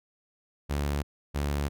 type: tone pair in turn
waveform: sawtooth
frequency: 71.9 / 71.9 Hz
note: D2 / D2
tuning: -36 / -36 cents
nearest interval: unison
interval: 0 cents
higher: neither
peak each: -23 / -23 dBFS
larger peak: neither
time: 0.69-1.03 / 1.34-1.69 s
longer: second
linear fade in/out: 20 ms
effects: none